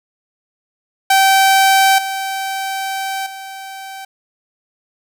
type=tone with level steps; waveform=sawtooth; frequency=774 Hz; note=G5; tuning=22 cents flat; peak=-5 / -16 / -25 dBFS; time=1.1-4.05 s; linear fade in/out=5 ms; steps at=1.98 / 3.26 s; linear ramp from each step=5 ms; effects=none